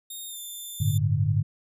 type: tone with pitch glide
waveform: 5% pulse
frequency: 3695 to 3551 Hz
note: A#7 to A7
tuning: -16 to +15 cents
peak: -29 dBFS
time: 0.1-0.98 s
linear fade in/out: 5 ms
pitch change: -69 cents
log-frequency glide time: 0.27-0.38 s
type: chord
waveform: sine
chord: G suspended second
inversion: none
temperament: equal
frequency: 98 / 110 / 146.83 Hz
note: G2 / A2 / D3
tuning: 0 / 0 / 0 cents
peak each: -25 dBFS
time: 0.8-1.43 s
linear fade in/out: 10 ms
effects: none